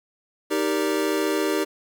square chord, Eb major seventh, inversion none, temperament equal with one note detuned, 311.1 / 392 / 466.2 / 580.9 Hz, Eb4 / G4 / Bb4 / D5, 0 / 0 / 0 / -19 cents, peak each -26 / -26 / -30 / -31 dBFS, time 0.5-1.65 s, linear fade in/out 20 ms, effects 9-bit

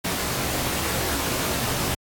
pink noise with comb filter, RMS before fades -25 dBFS, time 0.04-1.95 s, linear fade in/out 10 ms, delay 20 ms, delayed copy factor -0.8, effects high-pass 60 Hz 12 dB/octave + AAC 64 kbps

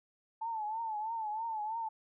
sine tone with vibrato, 880 Hz, A5, in tune, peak -34 dBFS, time 0.41-1.89 s, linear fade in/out 10 ms, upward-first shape triangle, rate 3.1 Hz, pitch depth 100 cents each way, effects none

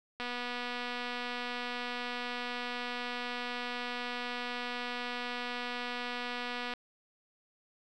click train, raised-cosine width 0.3 ms, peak -22 dBFS, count 1596, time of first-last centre 0.2-6.737 s, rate 244 Hz, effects none

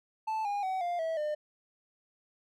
triangle tone with pitch steps, 877 / 813.6 / 754.7 / 700.1 / 649.5 / 602.5 Hz, A5 / G#5 / F#5 / F5 / E5 / D5, -6 / -36 / +34 / +4 / -26 / +44 cents, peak -28 dBFS, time 0.27-1.35 s, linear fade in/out 10 ms, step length 180 ms, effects none

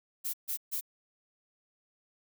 violet noise bursts, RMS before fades -34 dBFS, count 3, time 0.24-0.811 s, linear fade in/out 20 ms, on 97 ms, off 140 ms, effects none

